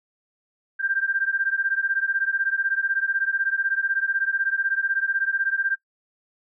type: beating tone pair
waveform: sine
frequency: 1577 / 1593 Hz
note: G6 / G6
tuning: +10 / +27 cents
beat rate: 16 Hz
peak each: -24 / -25 dBFS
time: 0.79-5.76 s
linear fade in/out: 20 ms
effects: noise-tail reverb RT60 0.1 s tail -17 dB re dry